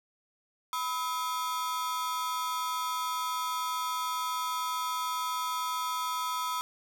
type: ring-modulated tone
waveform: 45% pulse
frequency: 1141 Hz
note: C#6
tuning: 50 cents sharp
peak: -27 dBFS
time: 0.73-6.61 s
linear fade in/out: 0 ms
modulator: 147 Hz
effects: none